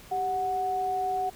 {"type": "tone pair together", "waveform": "sine", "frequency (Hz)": [392, 740], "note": ["G4", "F#5"], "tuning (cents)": [0, 0], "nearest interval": "major seventh", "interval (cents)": 1100, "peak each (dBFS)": [-35, -26], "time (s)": [0.11, 1.3], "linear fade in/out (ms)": 10, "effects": ["pink hiss -50 dBFS RMS until 1.35 s"]}